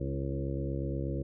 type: harmonic tone with a mistuned harmonic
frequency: 68.3 Hz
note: C#2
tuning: 25 cents flat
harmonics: 1 / 2 / 3 / 4 / 5 / 6 / 7 / 8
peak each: -36 / -35 / -43 / -41 / -39 / -46 / -43 / -43 dBFS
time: 0-1.23 s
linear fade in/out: 10 ms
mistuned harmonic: 5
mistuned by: -20 cents
effects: none